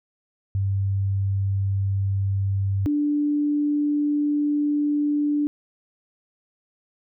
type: tone pair in turn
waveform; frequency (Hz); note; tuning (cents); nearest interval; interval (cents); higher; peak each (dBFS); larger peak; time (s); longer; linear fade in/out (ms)
sine; 98 / 293.7; G2 / D4; 0 / 0; octave + perfect fifth; 1900; second; -20 / -19; second; 0.55-2.86 / 2.86-5.47; second; 0
effects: none